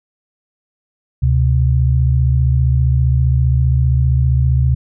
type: tone pair together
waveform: sine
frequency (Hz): 72.7 / 127.86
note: D2 / C3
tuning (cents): -17 / -40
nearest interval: minor seventh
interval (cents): 977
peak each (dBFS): -13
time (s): 1.22-4.75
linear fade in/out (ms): 10
effects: none